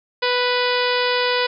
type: harmonic tone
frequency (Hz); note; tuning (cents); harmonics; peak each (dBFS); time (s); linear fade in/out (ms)
493.9; B4; 0; 1 / 2 / 3 / 4 / 5 / 6 / 7 / 8 / 9 / 10; -21 / -24 / -26 / -27 / -28 / -29 / -29 / -30 / -31 / -31; 0.22-1.47; 10
effects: none